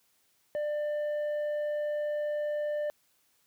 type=tone with tanh clipping; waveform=sine; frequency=595 Hz; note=D5; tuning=22 cents sharp; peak=-30 dBFS; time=0.55-2.9 s; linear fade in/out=0 ms; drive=5 dB; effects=white hiss -70 dBFS RMS until 3.46 s + high-pass 60 Hz 12 dB/octave